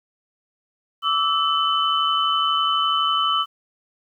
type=tone cluster; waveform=sine; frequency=1158 / 1310 / 3025 Hz; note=D6 / E6 / F#7; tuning=-25 / -11 / +38 cents; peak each=-22 dBFS; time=1.02-3.46 s; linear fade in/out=50 ms; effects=9-bit